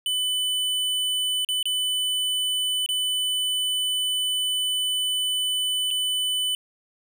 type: tone with dropouts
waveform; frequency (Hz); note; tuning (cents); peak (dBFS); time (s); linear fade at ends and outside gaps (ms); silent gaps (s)
square; 3000; F#7; +23; -23; 0.06-6.55; 1; 1.448-1.488 / 1.628-1.655 / 2.862-2.889 / 5.906-5.91
effects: none